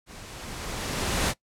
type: noise with level ramp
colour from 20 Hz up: pink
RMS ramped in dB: -45 to -23 dBFS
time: 0.06-1.34 s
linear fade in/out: 50 ms
effects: noise-tail reverb RT60 0.1 s tail -20 dB re dry + low-pass 10000 Hz 12 dB/octave